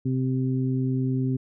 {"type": "harmonic tone", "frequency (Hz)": 130, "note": "C3", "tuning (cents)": -11, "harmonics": [1, 2, 3], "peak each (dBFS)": [-24, -26, -35], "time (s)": [0.05, 1.37], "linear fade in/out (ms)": 10, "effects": []}